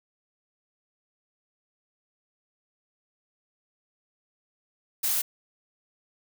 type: noise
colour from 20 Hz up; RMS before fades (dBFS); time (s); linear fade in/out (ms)
blue; -26; 5.03-5.22; 10
effects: none